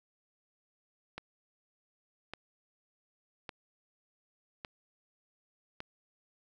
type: click train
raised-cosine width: 0.3 ms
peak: -24 dBFS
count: 5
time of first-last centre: 1.18-5.804 s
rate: 0.865 Hz
effects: 11-bit